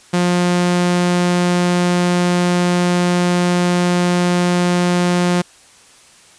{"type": "tone", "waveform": "sawtooth", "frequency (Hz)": 177.1, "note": "F3", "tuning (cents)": 24, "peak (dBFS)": -9, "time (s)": [0.13, 5.42], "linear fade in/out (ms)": 10, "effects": ["white hiss -46 dBFS RMS until 6.38 s", "resampled to 22050 Hz"]}